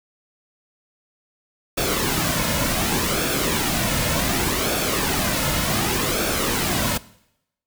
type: noise with flanger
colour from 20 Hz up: pink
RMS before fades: -22 dBFS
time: 1.77-6.98 s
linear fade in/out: 10 ms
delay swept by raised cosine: 1 to 2.6 ms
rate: 0.67 Hz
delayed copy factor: -0.55
effects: noise-tail reverb RT60 0.8 s tail -20 dB re dry